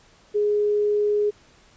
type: tone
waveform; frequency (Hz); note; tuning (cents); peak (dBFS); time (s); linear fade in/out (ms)
sine; 416; G#4; +3; -18; 0.34-1.31; 20
effects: pink hiss -55 dBFS RMS until 1.76 s + resampled to 16000 Hz